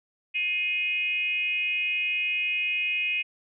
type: tone with frequency modulation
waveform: sine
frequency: 2505 Hz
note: D#7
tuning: 11 cents sharp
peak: -24 dBFS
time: 0.34-3.23 s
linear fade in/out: 20 ms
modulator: 369 Hz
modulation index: 0.57
effects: none